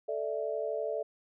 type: chord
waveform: sine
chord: A suspended fourth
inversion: none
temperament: equal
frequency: 440 / 587.3 / 659.3 Hz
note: A4 / D5 / E5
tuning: 0 / 0 / 0 cents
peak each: -35 / -35 / -36 dBFS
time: 0.08-1.03 s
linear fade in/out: 10 ms
effects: none